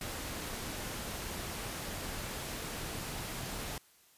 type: noise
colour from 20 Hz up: pink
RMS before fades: -40 dBFS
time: 0.01-3.78 s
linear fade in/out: 2 ms
effects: white hiss -64 dBFS RMS until 4.17 s + resampled to 32000 Hz